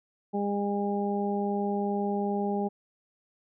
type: harmonic tone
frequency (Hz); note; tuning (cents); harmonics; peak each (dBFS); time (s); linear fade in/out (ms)
202.5; G#3; -43; 1 / 2 / 3 / 4; -29 / -31 / -38 / -33; 0.33-2.69; 20
effects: none